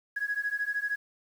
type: beating tone pair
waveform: sine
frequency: 1661.2 / 1674.2 Hz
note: G#6 / G#6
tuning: 0 / +13 cents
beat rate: 13 Hz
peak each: -31 dBFS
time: 0.16-0.96 s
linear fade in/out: 10 ms
effects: tanh soft clip ceiling -21 dBFS + 9-bit